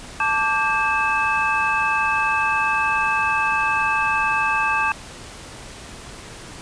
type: tone cluster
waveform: sine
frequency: 880 / 1166 / 1594 / 2608 Hz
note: A5 / D6 / G6 / E7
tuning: 0 / -13 / +28 / -19 cents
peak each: -23 dBFS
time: 0.2-4.92 s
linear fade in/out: 2 ms
effects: pink hiss -38 dBFS RMS until 6.61 s + resampled to 22050 Hz